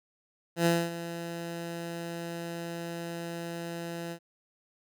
15% pulse tone with ADSR envelope, 169.3 Hz, E3, 46 cents sharp, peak -15 dBFS, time 0.56-4.19 s, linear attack 97 ms, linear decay 240 ms, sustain -14 dB, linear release 74 ms, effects none

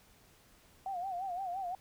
sine tone with vibrato, 740 Hz, F#5, in tune, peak -35 dBFS, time 0.86-1.75 s, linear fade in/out 2 ms, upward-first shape sine, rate 5.8 Hz, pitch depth 110 cents each way, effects pink hiss -63 dBFS RMS until 1.8 s

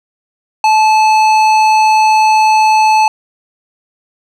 sine tone with tanh clipping, 868 Hz, A5, 24 cents flat, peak -8 dBFS, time 0.64-3.08 s, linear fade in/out 2 ms, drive 14 dB, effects none

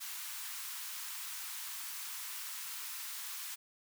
white high-pass noise, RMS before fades -43 dBFS, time 0-3.56 s, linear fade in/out 20 ms, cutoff 910 Hz, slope 48 dB/octave, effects none

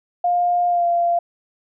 sine tone with pitch glide, 706 to 690.3 Hz, F5 to F5, +19 to -20 cents, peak -15 dBFS, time 0.24-1.19 s, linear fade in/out 5 ms, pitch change -39 cents, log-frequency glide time 0.68-0.86 s, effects none

